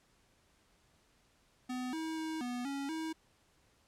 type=tone with pitch steps; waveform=square; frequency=251.9 / 320 / 317.9 / 245.3 / 278 / 319.8 Hz; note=B3 / D#4 / D#4 / B3 / C#4 / D#4; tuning=+34 / +49 / +37 / -12 / +5 / +48 cents; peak=-37 dBFS; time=1.69-3.13 s; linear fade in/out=10 ms; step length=240 ms; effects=pink hiss -70 dBFS RMS until 3.87 s + low-pass 10000 Hz 12 dB/octave